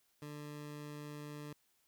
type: tone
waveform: 20% pulse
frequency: 148 Hz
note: D3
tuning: 14 cents sharp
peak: -40 dBFS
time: 0.22-1.53 s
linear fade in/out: 2 ms
effects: white hiss -75 dBFS RMS until 1.87 s